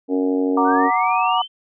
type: harmonic tone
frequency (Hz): 92.5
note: F#2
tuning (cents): 0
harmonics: 3 / 4 / 5 / 6 / 7 / 8 / 9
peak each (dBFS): -18 / -29 / -22 / -36 / -34 / -37 / -38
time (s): 0.08-0.91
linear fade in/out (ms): 50
type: chord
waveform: sine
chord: Gb augmented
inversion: none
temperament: equal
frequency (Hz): 740 / 932.3 / 1174.7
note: Gb5 / Bb5 / D6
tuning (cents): 0 / 0 / 0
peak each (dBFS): -20 / -20 / -20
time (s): 0.57-1.42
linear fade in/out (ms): 5
type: linear sweep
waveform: sine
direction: up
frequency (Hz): 1431 to 3136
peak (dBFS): -25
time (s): 0.64-1.48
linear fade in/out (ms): 50
effects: none